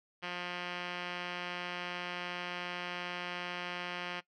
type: tone with low-pass filter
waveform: 5% pulse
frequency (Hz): 177.3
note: F3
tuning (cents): +26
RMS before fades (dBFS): -40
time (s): 0.22-4.21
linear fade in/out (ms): 20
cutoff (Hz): 3300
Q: 8.2
effects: noise-tail reverb RT60 0.1 s tail -19 dB re dry